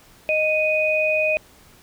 sine tone pair together, 620.3 / 2489 Hz, D#5 / D#7, -5 / 0 cents, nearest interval 2 octaves, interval 2405 cents, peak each -20 dBFS, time 0.29-1.37 s, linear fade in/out 0 ms, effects pink hiss -51 dBFS RMS until 1.82 s

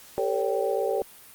sine tone cluster, 393.6 / 449.6 / 517 / 566 / 780 Hz, G4 / A4 / C5 / C#5 / G5, +7 / +37 / -21 / +36 / -9 cents, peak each -29 / -28 / -34 / -28 / -32 dBFS, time 0.18-1.02 s, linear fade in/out 0 ms, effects white hiss -49 dBFS RMS until 1.34 s + Opus 48 kbps

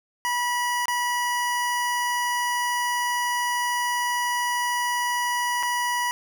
25% pulse tone with dropouts, 973 Hz, B5, 26 cents flat, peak -19 dBFS, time 0.25-6.11 s, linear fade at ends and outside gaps 0 ms, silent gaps 0.856-0.882 / 5.628-5.632 s, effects none

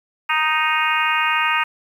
harmonic tone, 311.1 Hz, D#4, in tune, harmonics 3 / 4 / 5 / 6 / 7 / 8 / 9, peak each -23 / -22 / -25 / -25 / -26 / -23 / -26 dBFS, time 0.29-1.64 s, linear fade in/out 10 ms, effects 8-bit

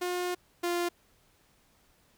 sawtooth tone pair in turn, 357.8 / 348.4 Hz, F4 / F4, +42 / -4 cents, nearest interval unison, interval 46 cents, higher first, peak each -26 / -24 dBFS, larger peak second, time 0.01-0.35 / 0.63-0.89 s, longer first, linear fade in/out 10 ms, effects pink hiss -66 dBFS RMS until 2.17 s

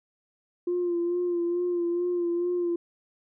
sine tone with vibrato, 349.2 Hz, F4, in tune, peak -23 dBFS, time 0.67-2.76 s, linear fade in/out 5 ms, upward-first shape sine, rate 2.3 Hz, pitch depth 33 cents each way, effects tanh soft clip ceiling -20 dBFS

